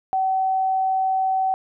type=tone; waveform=sine; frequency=761 Hz; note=F#5; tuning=48 cents sharp; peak=-18 dBFS; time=0.13-1.54 s; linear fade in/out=0 ms; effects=none